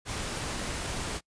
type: noise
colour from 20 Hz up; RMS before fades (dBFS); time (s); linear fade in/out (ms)
pink; -34; 0.05-1.21; 50
effects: noise-tail reverb RT60 0.1 s tail -25 dB re dry + resampled to 22050 Hz